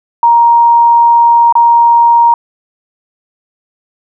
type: tone with dropouts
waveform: sine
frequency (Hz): 938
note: A#5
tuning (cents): +11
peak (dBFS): -3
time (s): 0.23-2.34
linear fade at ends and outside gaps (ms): 2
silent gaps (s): 1.525-1.553
effects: none